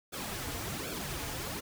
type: noise with flanger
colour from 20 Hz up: pink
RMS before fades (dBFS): -38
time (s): 0.12-1.61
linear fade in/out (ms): 20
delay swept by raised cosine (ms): 1 to 5.3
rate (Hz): 1.3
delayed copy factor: -0.75
effects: none